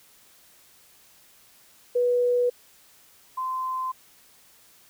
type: tone pair in turn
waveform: sine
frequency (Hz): 489.3 / 1033.8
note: B4 / C6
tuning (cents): -16 / -21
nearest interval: octave + minor second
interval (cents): 1295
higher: second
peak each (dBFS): -19 / -26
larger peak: first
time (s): 1.95-2.5 / 3.37-3.92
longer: neither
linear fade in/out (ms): 10
effects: white hiss -56 dBFS RMS until 4.89 s